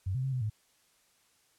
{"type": "tone with pitch steps", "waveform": "sine", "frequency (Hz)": [94.2, 129.7, 133.9, 127.3, 107.2], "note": ["F#2", "C3", "C3", "C3", "A2"], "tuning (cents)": [32, -15, 40, -47, -45], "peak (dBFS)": -29, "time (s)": [0.06, 0.5], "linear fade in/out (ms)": 10, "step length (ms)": 88, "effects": ["white hiss -68 dBFS RMS until 1.58 s", "low-pass 11000 Hz 12 dB/octave"]}